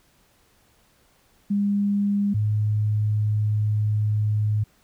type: tone pair in turn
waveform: sine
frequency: 202.3 / 106.03 Hz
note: G#3 / G#2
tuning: -45 / +36 cents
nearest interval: major seventh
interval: 1119 cents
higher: first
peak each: -19 dBFS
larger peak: neither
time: 1.5-2.34 / 2.34-4.64 s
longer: second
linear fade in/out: 10 ms
effects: pink hiss -61 dBFS RMS until 4.83 s